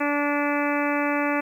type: harmonic tone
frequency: 290 Hz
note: D4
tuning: 22 cents flat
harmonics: 1 / 2 / 3 / 4 / 5 / 6 / 7 / 8 / 9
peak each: -25 / -28 / -30 / -31 / -32 / -33 / -33 / -34 / -35 dBFS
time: 0-1.41 s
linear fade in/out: 10 ms
effects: 9-bit